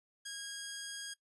10% pulse tone, 1636 Hz, G#6, 26 cents flat, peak -33 dBFS, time 0.25-1.14 s, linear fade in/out 10 ms, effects noise-tail reverb RT60 0.1 s tail -18 dB re dry + resampled to 24000 Hz

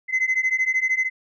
sine beating tone pair, 2040 / 2053 Hz, C7 / C7, -44 / -33 cents, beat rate 13 Hz, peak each -21 / -20 dBFS, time 0.08-1.1 s, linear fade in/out 50 ms, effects tanh soft clip ceiling -15 dBFS

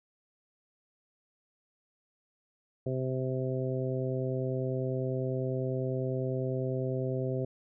harmonic tone, 130 Hz, C3, 11 cents flat, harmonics 1 / 2 / 3 / 4 / 5, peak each -32 / -38 / -35 / -37 / -41 dBFS, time 2.86-7.45 s, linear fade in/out 5 ms, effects none

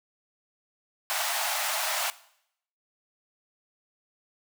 pink high-pass noise, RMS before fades -29 dBFS, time 1.1-2.1 s, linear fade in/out 0 ms, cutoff 610 Hz, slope 96 dB/octave, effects noise-tail reverb RT60 0.7 s tail -18 dB re dry

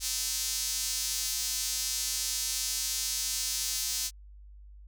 sawtooth tone with high-pass filter, 257.2 Hz, C4, 30 cents flat, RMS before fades -32 dBFS, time 0-4.11 s, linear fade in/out 50 ms, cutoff 5600 Hz, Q 1.5, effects added 50 Hz sine -47 dBFS peak until 4.87 s

